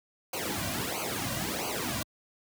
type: noise with flanger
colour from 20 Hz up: pink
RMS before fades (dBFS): -33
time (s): 0.33-2.03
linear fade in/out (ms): 5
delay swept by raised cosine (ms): 0.55 to 2.35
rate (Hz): 1.5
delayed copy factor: -1
effects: high-pass 60 Hz 12 dB/octave